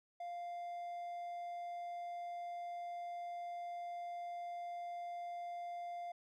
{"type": "tone", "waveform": "triangle", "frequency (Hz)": 698, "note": "F5", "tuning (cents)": -1, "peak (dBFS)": -40, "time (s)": [0.2, 6.12], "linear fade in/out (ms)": 5, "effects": []}